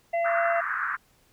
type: harmonic tone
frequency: 679 Hz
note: F5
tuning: 49 cents flat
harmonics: 1 / 3 / 4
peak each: -23 / -34 / -45 dBFS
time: 0.13-0.61 s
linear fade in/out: 10 ms
type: band-pass noise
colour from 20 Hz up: pink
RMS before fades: -29 dBFS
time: 0.24-0.97 s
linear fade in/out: 20 ms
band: 1200 to 1700 Hz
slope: 48 dB/octave
effects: pink hiss -63 dBFS RMS until 1.32 s